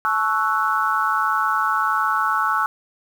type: chord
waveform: sine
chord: F# minor seventh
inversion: first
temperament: equal with one note detuned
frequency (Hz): 864.9 / 1108.7 / 1318.5 / 1480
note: A5 / C#6 / E6 / F#6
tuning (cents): -30 / 0 / 0 / 0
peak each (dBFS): -25 / -23 / -21 / -24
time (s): 0.05-2.66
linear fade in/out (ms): 0
effects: 7-bit